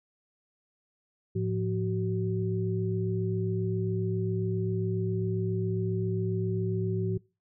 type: tone cluster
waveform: sine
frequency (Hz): 108.2 / 175.6 / 377.6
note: A2 / F3 / F#4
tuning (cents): -29 / +10 / +35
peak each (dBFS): -29 / -32 / -32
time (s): 1.35-7.18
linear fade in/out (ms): 10
effects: noise-tail reverb RT60 0.3 s tail -24 dB re dry